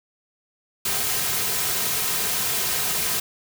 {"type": "noise with comb filter", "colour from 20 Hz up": "white", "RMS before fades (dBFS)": -24, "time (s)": [0.85, 3.2], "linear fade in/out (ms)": 5, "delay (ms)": 3.5, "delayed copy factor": -0.55, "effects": []}